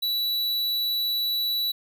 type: tone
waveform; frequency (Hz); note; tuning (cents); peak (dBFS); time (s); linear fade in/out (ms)
square; 3939; B7; -5; -24; 0.02-1.72; 10
effects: none